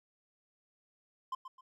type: tone with echo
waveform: triangle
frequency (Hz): 1042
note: C6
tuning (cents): -7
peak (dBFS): -32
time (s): 1.32-1.35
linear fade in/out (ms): 5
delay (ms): 130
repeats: 2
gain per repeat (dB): -10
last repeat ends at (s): 1.61
effects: none